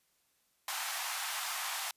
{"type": "high-pass noise", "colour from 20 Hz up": "pink", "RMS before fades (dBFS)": -37, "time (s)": [0.68, 1.91], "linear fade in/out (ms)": 2, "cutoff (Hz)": 740, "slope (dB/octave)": 48, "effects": ["white hiss -74 dBFS RMS until 1.96 s", "resampled to 32000 Hz"]}